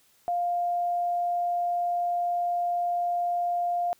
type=tone; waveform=sine; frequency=701 Hz; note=F5; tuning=6 cents sharp; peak=-24 dBFS; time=0.28-3.93 s; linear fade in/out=0 ms; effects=white hiss -63 dBFS RMS until 3.99 s